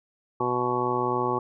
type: harmonic tone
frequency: 123.47 Hz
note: B2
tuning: in tune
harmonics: 1 / 2 / 3 / 4 / 5 / 6 / 7 / 8 / 9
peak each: -35 / -34 / -28 / -33 / -38 / -38 / -29 / -36 / -29 dBFS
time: 0.4-1.39 s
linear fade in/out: 5 ms
effects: none